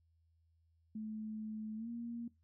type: tone with pitch glide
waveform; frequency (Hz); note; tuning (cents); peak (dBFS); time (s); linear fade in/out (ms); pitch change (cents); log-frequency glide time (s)
sine; 216.6 to 234.8; A3 to A#3; -27 to +13; -40; 0.95-2.28; 5; +140; 1.76-1.89
effects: noise-tail reverb RT60 0.2 s tail -19 dB re dry + added 82 Hz sine -70 dBFS peak until 2.43 s